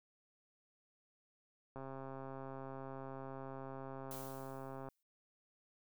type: click train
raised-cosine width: 1 ms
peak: -34 dBFS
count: 420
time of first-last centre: 1.76-4.887 s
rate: 134 Hz
type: noise with exponential decay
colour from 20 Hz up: blue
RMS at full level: -48 dBFS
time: 4.11-5.03 s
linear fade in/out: 1 ms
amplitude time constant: 200 ms
effects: none